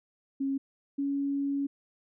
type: tone pair in turn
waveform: sine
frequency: 272.8 / 279.8 Hz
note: C#4 / C#4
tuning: -28 / +16 cents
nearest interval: unison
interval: 44 cents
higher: second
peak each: -27 dBFS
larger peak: neither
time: 0.4-0.58 / 0.98-1.67 s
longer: second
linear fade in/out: 10 ms
effects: none